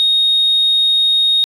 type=tone; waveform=sine; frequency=3726 Hz; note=A#7; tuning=2 cents flat; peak=-9 dBFS; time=0-1.44 s; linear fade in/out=0 ms; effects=tanh soft clip ceiling -6 dBFS